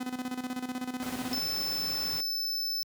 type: tone with tremolo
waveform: 45% pulse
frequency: 252.4 Hz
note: B3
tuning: 38 cents sharp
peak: -31 dBFS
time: 0-1.39 s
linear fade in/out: 10 ms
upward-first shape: square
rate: 16 Hz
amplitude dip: 70%
type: noise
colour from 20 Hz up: pink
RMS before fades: -40 dBFS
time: 1.02-2.21 s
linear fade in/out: 5 ms
type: tone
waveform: square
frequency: 5274 Hz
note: E8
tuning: in tune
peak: -30 dBFS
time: 1.33-2.83 s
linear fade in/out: 0 ms
effects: high-pass 100 Hz 12 dB/octave